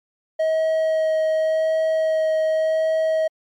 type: tone with vibrato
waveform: triangle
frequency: 635 Hz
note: D#5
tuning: 35 cents sharp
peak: -15 dBFS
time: 0.39-3.28 s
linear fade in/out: 10 ms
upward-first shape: sine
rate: 0.88 Hz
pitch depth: 9 cents each way
effects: MP3 96 kbps